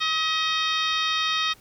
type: harmonic tone with a mistuned harmonic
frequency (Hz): 634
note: D#5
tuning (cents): +32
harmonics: 2 / 3 / 4 / 5 / 6 / 7 / 8 / 9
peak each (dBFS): -27 / -31 / -30 / -30 / -27 / -37 / -37 / -39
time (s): 0-1.54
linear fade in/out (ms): 20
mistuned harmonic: 6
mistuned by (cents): -47
effects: pink hiss -54 dBFS RMS until 1.6 s